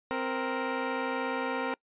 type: tone pair together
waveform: 15% pulse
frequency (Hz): 261.6 / 466.2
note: C4 / A#4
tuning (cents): 0 / 0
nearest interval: minor seventh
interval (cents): 1000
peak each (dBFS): -26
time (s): 0.11-1.74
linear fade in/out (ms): 0
effects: noise-tail reverb RT60 0.1 s tail -25 dB re dry + resampled to 8000 Hz